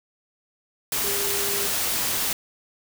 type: tone in noise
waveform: sine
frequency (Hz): 402.1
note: G4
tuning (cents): +44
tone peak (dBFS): -31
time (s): 1.04-1.67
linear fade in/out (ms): 2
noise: white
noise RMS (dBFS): -25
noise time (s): 0.92-2.33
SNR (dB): -9
effects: none